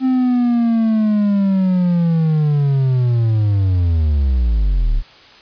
triangle linear sweep, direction down, 262.4 to 32.7 Hz, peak -10 dBFS, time 0-5.03 s, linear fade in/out 50 ms, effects white hiss -43 dBFS RMS until 5.41 s + resampled to 11025 Hz

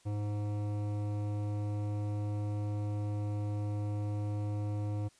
sine tone with hard clipping, 103.83 Hz, G#2, in tune, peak -34 dBFS, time 0.05-5.09 s, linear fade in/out 20 ms, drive 14 dB, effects white hiss -65 dBFS RMS until 5.19 s + resampled to 22050 Hz

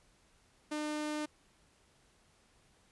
sawtooth tone, 301.8 Hz, D4, 47 cents sharp, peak -31 dBFS, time 0.71-1.26 s, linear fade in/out 10 ms, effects pink hiss -68 dBFS RMS until 2.91 s + resampled to 24000 Hz

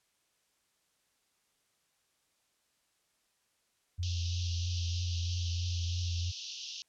sine tone with vibrato, 87.31 Hz, F2, in tune, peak -31 dBFS, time 3.98-6.32 s, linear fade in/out 20 ms, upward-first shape triangle, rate 3.1 Hz, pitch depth 38 cents each way
white band-pass noise, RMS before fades -43 dBFS, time 4.03-6.82 s, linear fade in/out 0 ms, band 2700 to 6200 Hz, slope 96 dB/octave
effects white hiss -75 dBFS RMS until 6.88 s + low-pass 10000 Hz 12 dB/octave

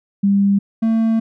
sine / triangle tone pair in turn, 199.2 / 224.6 Hz, G3 / A3, +28 / +36 cents, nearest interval major second, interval 208 cents, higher second, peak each -11 dBFS, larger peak neither, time 0.23-0.59 / 0.82-1.2 s, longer second, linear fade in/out 10 ms, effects none

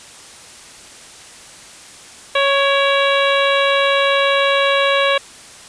harmonic tone with a mistuned harmonic, 554.4 Hz, C#5, in tune, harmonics 1 / 2 / 3 / 4 / 5 / 6 / 7, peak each -16 / -19 / -21 / -22 / -23 / -24 / -24 dBFS, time 2.35-5.18 s, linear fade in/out 5 ms, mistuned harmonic 4, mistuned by +58 cents, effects white hiss -39 dBFS RMS until 5.68 s + resampled to 22050 Hz

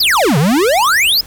square exponential two-way sweep, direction down then up, 5274 to 131.9 to 5274 Hz, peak -10 dBFS, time 0-1.21 s, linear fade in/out 5 ms, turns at 0.38 s, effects added 50 Hz sine -44 dBFS peak until 1.26 s + pink hiss -38 dBFS RMS until 1.26 s

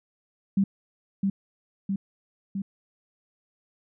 sine tone with echo, 196 Hz, G3, in tune, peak -18 dBFS, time 0.57-0.64 s, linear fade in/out 5 ms, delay 660 ms, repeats 3, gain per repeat -3 dB, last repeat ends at 2.62 s, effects none

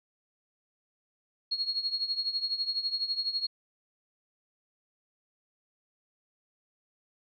sine tone with tremolo, 4304 Hz, C8, 48 cents sharp, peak -25 dBFS, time 1.51-3.47 s, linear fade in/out 10 ms, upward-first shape triangle, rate 12 Hz, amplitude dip 85%, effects none

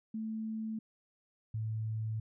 sine tone pair in turn, 220 / 110 Hz, A3 / A2, 0 / 0 cents, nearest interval octave, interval 1200 cents, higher first, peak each -35 / -33 dBFS, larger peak second, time 0.14-0.79 / 1.54-2.2 s, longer second, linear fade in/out 5 ms, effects none

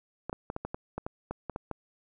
clicks, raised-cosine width 1 ms, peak -20 dBFS, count 12, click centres 0.296 / 0.329 / 0.501 / 0.564 / 0.65 / 0.745 / 0.98 / 1.065 / 1.31 / 1.497 / 1.561 / 1.713 s, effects none

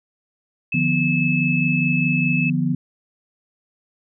sine tone, 2604 Hz, E7, 22 cents flat, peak -21 dBFS, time 0.72-2.5 s, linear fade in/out 5 ms
sine chord, B diminished, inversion first, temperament equal with one note detuned, 149.74 / 174.61 / 246.9 Hz, D3 / F3 / B3, +34 / 0 / 0 cents, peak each -22 dBFS, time 0.74-2.75 s, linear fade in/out 5 ms
effects none

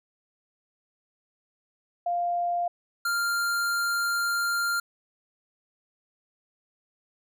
sine / square tone pair in turn, 698.5 / 1394.6 Hz, F5 / F6, 0 / -3 cents, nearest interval octave, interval 1197 cents, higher second, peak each -24 / -25 dBFS, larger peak first, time 2.06-2.68 / 3.05-4.8 s, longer second, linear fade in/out 5 ms, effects none

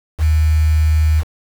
sine tone with quantisation, 77.78 Hz, D#2, in tune, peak -10 dBFS, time 0.18-1.24 s, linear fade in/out 50 ms, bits 5, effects none

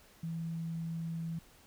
sine tone, 164.81 Hz, E3, in tune, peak -35 dBFS, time 0.23-1.39 s, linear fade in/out 5 ms, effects pink hiss -61 dBFS RMS until 1.66 s

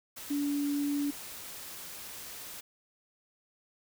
sine tone in noise, 287.1 Hz, D4, 39 cents flat, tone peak -28 dBFS, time 0.3-1.11 s, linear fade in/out 10 ms, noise white, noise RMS -44 dBFS, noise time 0.16-2.61 s, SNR +13 dB, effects none

